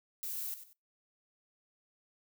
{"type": "noise with echo", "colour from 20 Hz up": "violet", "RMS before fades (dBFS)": -39, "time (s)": [0.23, 0.54], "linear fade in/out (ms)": 0, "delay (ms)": 95, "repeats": 2, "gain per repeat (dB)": -11, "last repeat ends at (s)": 0.73, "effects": ["noise-tail reverb RT60 0.2 s tail -22 dB re dry"]}